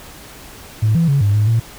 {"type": "tone with pitch steps", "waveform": "sine", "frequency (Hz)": [108.5, 166.6, 139.8, 101.8, 105.7, 114.1], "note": ["A2", "E3", "C#3", "G#2", "G#2", "A#2"], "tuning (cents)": [-24, 19, 15, -34, 31, -37], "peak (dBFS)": -10, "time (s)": [0.82, 1.6], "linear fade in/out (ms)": 10, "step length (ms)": 130, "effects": ["tanh soft clip ceiling -7 dBFS", "pink hiss -38 dBFS RMS until 1.78 s"]}